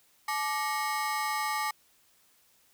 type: ring-modulated tone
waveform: 30% pulse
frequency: 1018 Hz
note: C6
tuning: 48 cents flat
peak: -23 dBFS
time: 0.28-1.71 s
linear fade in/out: 5 ms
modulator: 160 Hz
effects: white hiss -65 dBFS RMS until 2.73 s